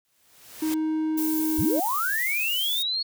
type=noise with exponential growth; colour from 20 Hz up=white; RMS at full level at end=-33 dBFS; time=0.05-0.74 s; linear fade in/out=0 ms; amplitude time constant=150 ms
type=tone; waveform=triangle; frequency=313.7 Hz; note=D#4; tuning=14 cents sharp; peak=-21 dBFS; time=0.62-1.8 s; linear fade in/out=5 ms
type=noise; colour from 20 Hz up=violet; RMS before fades=-31 dBFS; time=1.17-2.83 s; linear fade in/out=10 ms
type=linear sweep; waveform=sine; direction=up; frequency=34.65 to 4376 Hz; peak=-24 dBFS; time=1.58-3.03 s; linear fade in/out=10 ms
effects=none